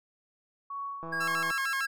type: tone with tremolo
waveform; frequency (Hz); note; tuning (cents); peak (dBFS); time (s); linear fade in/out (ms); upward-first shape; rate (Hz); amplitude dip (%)
sine; 1117; C#6; +13; -33; 0.7-1.61; 5; sine; 2; 60
type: click train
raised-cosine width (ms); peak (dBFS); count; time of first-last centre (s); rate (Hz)
1; -28; 80; 1.03-1.509; 165
type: tone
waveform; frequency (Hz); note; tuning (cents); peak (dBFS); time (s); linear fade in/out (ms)
triangle; 1631; G#6; -32; -28; 1.12-1.87; 10
type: tone with vibrato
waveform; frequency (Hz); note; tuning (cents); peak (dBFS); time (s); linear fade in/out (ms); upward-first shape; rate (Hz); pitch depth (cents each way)
sawtooth; 1203; D6; +41; -29; 1.2-1.86; 10; square; 6.6; 190
effects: none